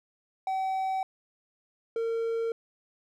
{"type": "tone pair in turn", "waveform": "triangle", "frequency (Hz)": [763, 457.2], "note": ["G5", "A#4"], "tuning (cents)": [-47, -34], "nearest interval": "major sixth", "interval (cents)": 887, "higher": "first", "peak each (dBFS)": [-25, -25], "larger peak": "neither", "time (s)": [[0.47, 1.03], [1.96, 2.52]], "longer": "neither", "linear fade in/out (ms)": 2, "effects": []}